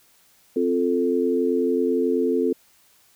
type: chord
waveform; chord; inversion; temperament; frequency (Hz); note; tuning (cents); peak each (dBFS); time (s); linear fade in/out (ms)
sine; F major; second; equal; 261.6 / 349.2 / 440; C4 / F4 / A4; 0 / 0 / 0; -23 / -24 / -22; 0.56-2.53; 5
effects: white hiss -58 dBFS RMS until 3.15 s